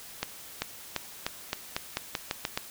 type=accelerating click train; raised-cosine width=0.2 ms; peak=-11 dBFS; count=11; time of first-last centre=0.23-2.575 s; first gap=390 ms; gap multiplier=0.88; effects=white hiss -46 dBFS RMS until 2.7 s